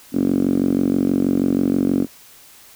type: tone with band-pass filter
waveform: 5% pulse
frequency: 46.25 Hz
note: F#1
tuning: in tune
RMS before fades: -18 dBFS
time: 0.12-2.07 s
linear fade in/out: 50 ms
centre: 260 Hz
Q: 4.8
effects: white hiss -46 dBFS RMS until 2.75 s